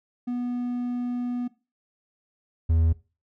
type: tone pair in turn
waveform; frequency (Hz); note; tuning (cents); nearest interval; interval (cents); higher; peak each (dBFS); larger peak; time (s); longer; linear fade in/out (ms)
triangle; 244.7 / 81.66; B3 / E2; -16 / -16; octave + perfect fifth; 1900; first; -24 / -16; second; 0.27-1.48 / 2.69-2.93; first; 10
effects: noise-tail reverb RT60 0.3 s tail -19 dB re dry